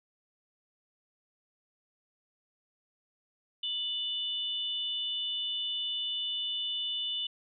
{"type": "tone pair together", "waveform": "sine", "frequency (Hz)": [2960, 3541], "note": ["F#7", "A7"], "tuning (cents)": [0, 10], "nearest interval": "minor third", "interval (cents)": 310, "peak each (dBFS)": [-33, -35], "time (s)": [3.63, 7.27], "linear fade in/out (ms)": 5, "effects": []}